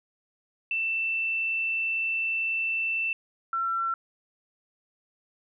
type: tone pair in turn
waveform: sine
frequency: 2669 / 1351.6 Hz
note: E7 / E6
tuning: +21 / +43 cents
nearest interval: octave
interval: 1178 cents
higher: first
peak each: -25 dBFS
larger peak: neither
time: 0.71-3.13 / 3.53-3.94 s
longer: first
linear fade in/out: 2 ms
effects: none